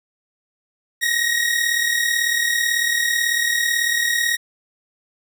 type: tone pair together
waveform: sawtooth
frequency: 1864.7 / 1902.8 Hz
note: A#6 / A#6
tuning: 0 / +35 cents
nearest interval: unison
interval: 35 cents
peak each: -17 dBFS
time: 1.01-4.37 s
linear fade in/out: 20 ms
effects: none